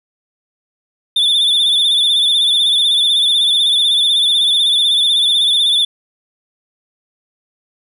triangle tone with vibrato, 3520 Hz, A7, in tune, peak -9 dBFS, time 1.16-5.85 s, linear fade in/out 5 ms, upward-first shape sine, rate 16 Hz, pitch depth 61 cents each way, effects none

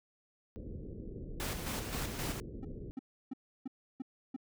pink low-pass noise, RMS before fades -44 dBFS, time 0.56-2.91 s, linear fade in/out 0 ms, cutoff 480 Hz, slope 48 dB/octave
pink noise with tremolo, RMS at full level -38 dBFS, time 1.4-2.4 s, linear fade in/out 0 ms, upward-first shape square, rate 3.8 Hz, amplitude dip 45%
triangle tone bursts, 261.6 Hz, C4, in tune, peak -34 dBFS, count 8, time 1.94-4.364 s, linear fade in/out 5 ms, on 23 ms, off 320 ms
effects none

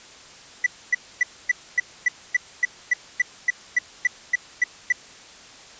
triangle tone bursts, 1973 Hz, B6, 2 cents flat, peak -13 dBFS, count 16, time 0.64-4.924 s, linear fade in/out 5 ms, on 24 ms, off 260 ms, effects white hiss -45 dBFS RMS until 5.79 s + resampled to 16000 Hz

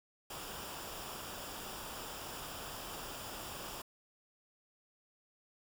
pink noise with comb filter, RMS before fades -45 dBFS, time 0.3-3.82 s, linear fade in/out 5 ms, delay 0.48 ms, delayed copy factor -0.55, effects none

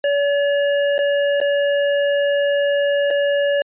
square tone with dropouts, 570 Hz, C#5, 48 cents sharp, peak -16 dBFS, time 0.04-3.62 s, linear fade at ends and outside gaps 2 ms, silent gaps 0.981-0.989 / 1.403-1.413 / 3.105-3.109 s, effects resampled to 8000 Hz

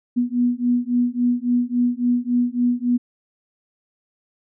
sine beating tone pair, 242.1 / 245.7 Hz, B3 / B3, -34 / -9 cents, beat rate 3.6 Hz, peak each -20 dBFS, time 0.16-2.98 s, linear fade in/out 20 ms, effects none

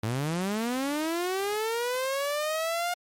sawtooth linear sweep, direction up, 103.83 to 713 Hz, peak -23 dBFS, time 0.03-2.94 s, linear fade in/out 5 ms, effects MP3 64 kbps

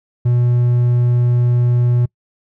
triangle tone, 121.6 Hz, B2, 26 cents flat, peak -9 dBFS, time 0.25-2.06 s, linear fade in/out 10 ms, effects noise-tail reverb RT60 0.1 s tail -25 dB re dry

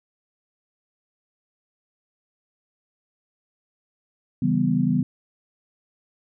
sine chord, C# half-diminished seventh, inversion none, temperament equal, 138.59 / 164.81 / 196 / 246.9 Hz, C#3 / E3 / G3 / B3, 0 / 0 / 0 / 0 cents, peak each -26 / -24 / -24 / -22 dBFS, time 4.42-5.03 s, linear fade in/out 5 ms, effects none

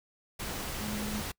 sine tone in noise, 210.5 Hz, G#3, 24 cents sharp, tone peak -35 dBFS, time 0.8-1.22 s, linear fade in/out 10 ms, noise pink, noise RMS -37 dBFS, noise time 0.39-1.32 s, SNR -1 dB, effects noise-tail reverb RT60 0.1 s tail -25 dB re dry

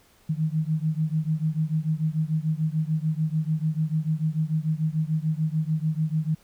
sine beating tone pair, 154.1 / 160.9 Hz, D#3 / E3, -16 / -42 cents, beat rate 6.8 Hz, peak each -25 / -26 dBFS, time 0.29-6.35 s, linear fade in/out 10 ms, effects pink hiss -59 dBFS RMS until 6.43 s

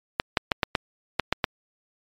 clicks, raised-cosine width 0.3 ms, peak -4 dBFS, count 8, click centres 0.199 / 0.372 / 0.518 / 0.632 / 0.752 / 1.197 / 1.326 / 1.442 s, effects MP3 96 kbps

